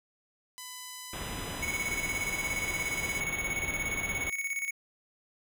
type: tone with pitch glide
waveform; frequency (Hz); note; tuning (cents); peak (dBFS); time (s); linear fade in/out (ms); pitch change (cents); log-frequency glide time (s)
5% pulse; 1002 to 995.7; B5 to B5; +25 to +14; -29; 0.58-3.2; 0; -11; 2.21-2.45
type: low-pass noise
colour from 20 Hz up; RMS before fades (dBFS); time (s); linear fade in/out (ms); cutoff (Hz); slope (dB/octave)
pink; -39; 1.13-4.3; 2; 3800; 96
type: tone with tremolo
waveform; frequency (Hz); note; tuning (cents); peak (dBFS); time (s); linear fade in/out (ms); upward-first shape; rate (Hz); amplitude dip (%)
square; 2221; C#7; +3; -30; 1.62-4.71; 10; square; 17; 60
effects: none